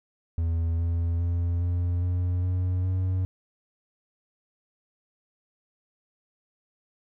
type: tone with pitch steps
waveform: triangle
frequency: 83 / 84.55 / 86.13 / 87.73 / 89.37 / 91.04 / 92.73 Hz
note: E2 / E2 / F2 / F2 / F2 / F#2 / F#2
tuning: +12 / +44 / -23 / +8 / +40 / -28 / +4 cents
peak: -21 dBFS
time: 0.38-3.25 s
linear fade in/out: 0 ms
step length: 410 ms
effects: none